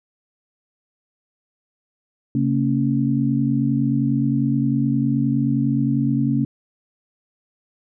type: tone cluster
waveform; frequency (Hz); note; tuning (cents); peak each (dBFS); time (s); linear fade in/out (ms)
sine; 135.1 / 228 / 277.7; C#3 / A#3 / C#4; -44 / -38 / +3; -21; 2.35-6.45; 2
effects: none